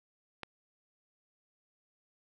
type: click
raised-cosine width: 0.3 ms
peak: -23 dBFS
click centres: 0.433 s
effects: none